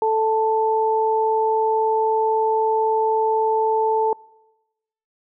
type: tone pair together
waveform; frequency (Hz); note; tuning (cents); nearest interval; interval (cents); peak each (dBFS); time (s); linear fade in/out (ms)
sine; 440 / 881.9; A4 / A5; 0 / +4; octave; 1204; -19; 0.02-4.13; 2
effects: noise-tail reverb RT60 1.0 s tail -25 dB re dry